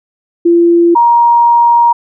sine tone pair in turn, 341.7 / 943.3 Hz, F4 / A#5, -38 / +20 cents, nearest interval octave + tritone, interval 1758 cents, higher second, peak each -4 dBFS, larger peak neither, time 0.45-0.95 / 0.95-1.93 s, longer second, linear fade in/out 10 ms, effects none

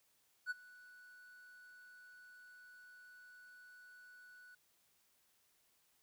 triangle tone with ADSR envelope, 1480 Hz, F#6, in tune, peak -33 dBFS, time 0.46-4.55 s, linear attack 46 ms, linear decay 23 ms, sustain -22 dB, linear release 6 ms, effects white hiss -75 dBFS RMS until 6.02 s

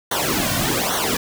pink noise with flanger, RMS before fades -21 dBFS, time 0.11-1.17 s, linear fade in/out 5 ms, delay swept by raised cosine 0.4 to 2.4 ms, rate 1.2 Hz, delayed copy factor -1, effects none

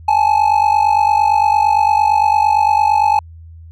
triangle ring-modulated tone, 851 Hz, G#5, 42 cents sharp, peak -5 dBFS, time 0.08-3.19 s, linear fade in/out 2 ms, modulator 24.4 Hz, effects added 82 Hz sine -34 dBFS peak until 3.71 s

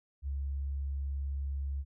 sine tone, 69.3 Hz, C#2, in tune, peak -32 dBFS, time 0.22-1.85 s, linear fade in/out 50 ms, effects none

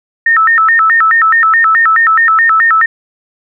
sine tone with vibrato, 1549 Hz, G6, 21 cents flat, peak -5 dBFS, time 0.26-2.86 s, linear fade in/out 5 ms, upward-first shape square, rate 4.7 Hz, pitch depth 290 cents each way, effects none

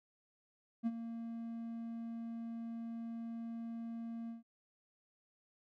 triangle tone with ADSR envelope, 230.1 Hz, A#3, 22 cents flat, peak -28 dBFS, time 0.83-4.43 s, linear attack 36 ms, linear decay 39 ms, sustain -11 dB, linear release 140 ms, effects none

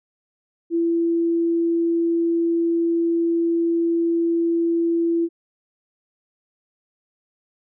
sine tone, 335.9 Hz, E4, 33 cents sharp, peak -17 dBFS, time 0.7-5.29 s, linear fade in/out 50 ms, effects none

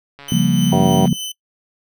click train, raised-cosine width 0.3 ms, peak -22 dBFS, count 126, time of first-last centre 0.19-1.077 s, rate 141 Hz
sawtooth tone with tremolo, 3033 Hz, F#7, 42 cents sharp, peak -20 dBFS, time 0.28-1.32 s, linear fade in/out 5 ms, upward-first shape triangle, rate 3.4 Hz, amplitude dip 60%
sine chord, G half-diminished seventh, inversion second, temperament equal with one note detuned, 138.59 / 173.71 / 196 / 233.1 Hz, Db3 / F3 / G3 / Bb3, 0 / -9 / 0 / 0 cents, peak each -19 / -16 / -20 / -18 dBFS, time 0.32-1.13 s, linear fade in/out 2 ms
harmonic tone, 95.4 Hz, G2, 47 cents flat, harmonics 1 / 2 / 3 / 4 / 5 / 6 / 7 / 8 / 10, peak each -27 / -27 / -23 / -22 / -24 / -27 / -23 / -21 / -26 dBFS, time 0.72-1.06 s, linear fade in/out 5 ms
effects noise-tail reverb RT60 0.1 s tail -21 dB re dry

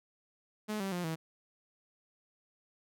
sawtooth tone with pitch steps, 212.9 / 194.11 / 176.97 / 161.35 Hz, G#3 / G3 / F3 / E3, +43 / -17 / +23 / -37 cents, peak -30 dBFS, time 0.68-1.16 s, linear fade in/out 20 ms, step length 120 ms, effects none

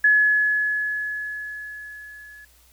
sine tone with level ramp, 1700 Hz, G#6, 40 cents sharp, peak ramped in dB -12 to -42 dBFS, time 0.04-2.45 s, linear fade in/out 5 ms, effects added 60 Hz sine -57 dBFS peak until 2.72 s + white hiss -57 dBFS RMS until 2.72 s

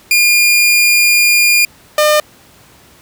sawtooth tone pair in turn, 2417 / 604.2 Hz, D7 / D5, +49 / +49 cents, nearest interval 2 octaves, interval 2400 cents, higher first, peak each -4 dBFS, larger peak neither, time 0.11-1.65 / 1.98-2.2 s, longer first, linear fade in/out 2 ms, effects pink hiss -44 dBFS RMS until 3.01 s + high-pass 60 Hz 12 dB/octave

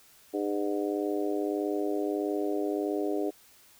harmonic tone with a mistuned harmonic, 101.6 Hz, G#2, 38 cents flat, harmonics 3 / 4 / 5 / 6 / 7, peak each -31 / -31 / -37 / -37 / -40 dBFS, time 0.33-3.31 s, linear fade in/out 20 ms, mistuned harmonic 7, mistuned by +49 cents, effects white hiss -58 dBFS RMS until 3.79 s

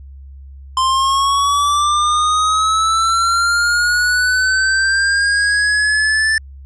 square linear sweep, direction up, 1040 to 1767 Hz, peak -13 dBFS, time 0.77-6.38 s, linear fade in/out 2 ms, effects added 68 Hz sine -33 dBFS peak until 6.65 s + resampled to 22050 Hz

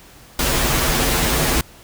pink noise with comb filter, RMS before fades -18 dBFS, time 0.39-1.61 s, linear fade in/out 2 ms, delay 10 ms, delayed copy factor -0.75, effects pink hiss -45 dBFS RMS until 1.83 s

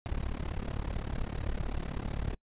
brown noise with amplitude modulation, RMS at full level -30 dBFS, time 0.06-2.35 s, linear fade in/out 0 ms, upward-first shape sine, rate 35.7 Hz, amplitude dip 95%, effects noise-tail reverb RT60 0.1 s tail -26 dB re dry + resampled to 8000 Hz

